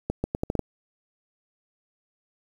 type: accelerating click train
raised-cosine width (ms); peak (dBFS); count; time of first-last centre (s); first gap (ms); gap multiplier
2; -12; 7; 0.1-0.593; 140; 0.78
effects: 8-bit